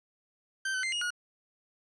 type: tone with pitch steps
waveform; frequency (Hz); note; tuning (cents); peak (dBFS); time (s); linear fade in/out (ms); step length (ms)
40% pulse; 1557 / 1519 / 2087 / 2871 / 1446; G6 / F#6 / C7 / F7 / F#6; -12 / +45 / -5 / +47 / -40; -29; 0.65-1.105; 5; 91
effects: resampled to 22050 Hz